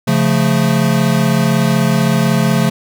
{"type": "chord", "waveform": "square", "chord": "Db augmented", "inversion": "none", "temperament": "equal", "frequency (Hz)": [138.59, 174.61, 220], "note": ["Db3", "F3", "A3"], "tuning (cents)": [0, 0, 0], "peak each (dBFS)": -16, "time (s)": [0.07, 2.7], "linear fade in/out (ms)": 10, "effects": []}